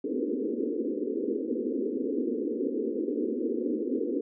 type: band-pass noise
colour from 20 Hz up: pink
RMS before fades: -30 dBFS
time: 0.04-4.21 s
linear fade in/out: 5 ms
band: 230 to 490 Hz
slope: 96 dB/octave
effects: none